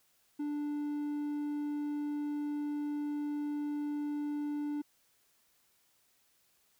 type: tone with hard clipping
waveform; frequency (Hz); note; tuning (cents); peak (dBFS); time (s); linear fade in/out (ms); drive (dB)
triangle; 293.7; D4; 0; -34; 0.39-4.82; 10; 6
effects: white hiss -71 dBFS RMS until 6.79 s